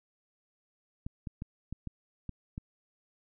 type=clicks; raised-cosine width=5 ms; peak=-25 dBFS; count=7; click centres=1.065 / 1.272 / 1.421 / 1.726 / 1.873 / 2.293 / 2.579 s; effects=none